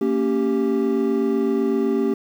triangle chord, G diminished, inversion first, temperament equal with one note detuned, 229.3 / 277.2 / 392 Hz, Bb3 / Db4 / G4, -28 / 0 / 0 cents, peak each -21 / -21 / -19 dBFS, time 0.01-2.14 s, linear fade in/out 5 ms, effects 8-bit

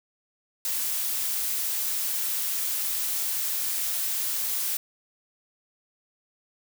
blue noise, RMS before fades -28 dBFS, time 0.65-4.77 s, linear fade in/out 2 ms, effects none

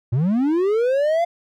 triangle linear sweep, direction up, 108.9 to 698.5 Hz, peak -14 dBFS, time 0.12-1.25 s, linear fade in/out 10 ms, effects none

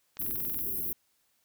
click train, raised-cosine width 0.2 ms, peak -29 dBFS, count 10, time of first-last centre 0.17-0.591 s, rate 21.4 Hz
white band-stop noise, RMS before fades -33 dBFS, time 0.19-0.93 s, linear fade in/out 5 ms, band 410 to 11000 Hz, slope 96 dB/octave
effects white hiss -72 dBFS RMS until 1.44 s

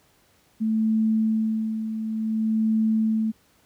sine tone with tremolo, 220 Hz, A3, in tune, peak -18 dBFS, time 0.6-3.32 s, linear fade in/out 20 ms, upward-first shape sine, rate 0.56 Hz, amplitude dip 60%, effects pink hiss -61 dBFS RMS until 3.65 s + high-pass 60 Hz 12 dB/octave

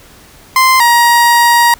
30% pulse tone pair in turn, 1041 / 946.8 Hz, C6 / A#5, -9 / +27 cents, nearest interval major second, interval 164 cents, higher first, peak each -3 dBFS, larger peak neither, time 0.56-0.8 / 0.8-1.74 s, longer second, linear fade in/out 2 ms, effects pink hiss -40 dBFS RMS until 1.79 s

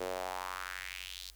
sawtooth tone with high-pass filter sweep, 92 Hz, F#2, 9 cents flat, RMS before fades -41 dBFS, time 0-1.31 s, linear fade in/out 10 ms, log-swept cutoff 450 to 4400 Hz, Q 2.8, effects added 50 Hz sine -56 dBFS peak until 1.35 s + white hiss -64 dBFS RMS until 1.35 s

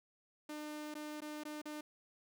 sawtooth tone with dropouts, 301.3 Hz, D4, 44 cents sharp, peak -39 dBFS, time 0.49-1.81 s, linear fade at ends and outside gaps 5 ms, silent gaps 0.942-0.951 / 1.206-1.218 / 1.436-1.451 / 1.617-1.655 s, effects none

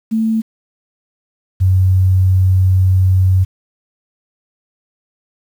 sine tone pair in turn, 222.2 / 93.42 Hz, A3 / F#2, +17 / +17 cents, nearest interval octave + minor third, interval 1500 cents, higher first, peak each -12 / -8 dBFS, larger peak second, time 0.11-0.42 / 1.6-3.45 s, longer second, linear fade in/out 20 ms, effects 7-bit

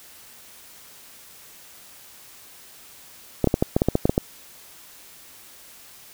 clicks, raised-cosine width 2 ms, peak -4 dBFS, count 11, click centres 3.443 / 3.473 / 3.541 / 3.625 / 3.765 / 3.819 / 3.886 / 3.954 / 4.055 / 4.095 / 4.179 s, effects white hiss -47 dBFS RMS until 6.13 s

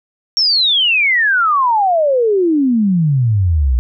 sine exponential sweep, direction down, 5588 to 58.27 Hz, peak -10 dBFS, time 0.37-3.79 s, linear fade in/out 0 ms, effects none

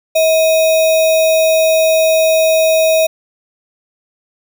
sine tone with sample-and-hold, 640 Hz, D#5, 49 cents sharp, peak -8 dBFS, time 0.15-3.07 s, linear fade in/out 10 ms, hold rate 3150 Hz, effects none

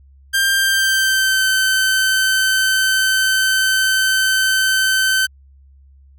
sawtooth tone with pitch glide, 1586 to 1537.3 Hz, G6 to G6, +20 to -34 cents, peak -10 dBFS, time 0.33-5.27 s, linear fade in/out 20 ms, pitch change -54 cents, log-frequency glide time 0.55-1.46 s, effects added 68 Hz sine -44 dBFS peak until 6.18 s

